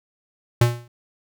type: tone with exponential decay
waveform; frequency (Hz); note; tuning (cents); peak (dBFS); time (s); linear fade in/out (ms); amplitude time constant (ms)
square; 119.6; A#2; +45; -11; 0.61-0.88; 5; 57
effects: none